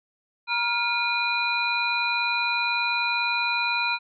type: tone cluster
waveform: sine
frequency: 951 / 1401 / 2436 / 4015 Hz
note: A#5 / F6 / D#7 / B7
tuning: +34 / +5 / -37 / +28 cents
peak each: -28 / -30 / -25 / -30 dBFS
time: 0.47-3.99 s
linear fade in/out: 50 ms
effects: none